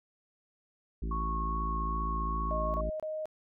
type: harmonic tone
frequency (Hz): 55.1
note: A1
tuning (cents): +3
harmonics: 1 / 3 / 4 / 5 / 6 / 7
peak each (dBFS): -32 / -42 / -44 / -46 / -48 / -49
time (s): 1.02-2.9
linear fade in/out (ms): 5
type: tone with vibrato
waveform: sine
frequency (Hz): 1100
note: C#6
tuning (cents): -14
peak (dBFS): -33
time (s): 1.11-2.81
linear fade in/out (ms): 5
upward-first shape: sine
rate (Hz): 2.5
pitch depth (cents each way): 12
type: tone bursts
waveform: sine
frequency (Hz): 622.3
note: D#5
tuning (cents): 0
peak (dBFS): -33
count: 3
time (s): 2.51-3.256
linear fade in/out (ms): 0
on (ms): 230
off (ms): 28
effects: none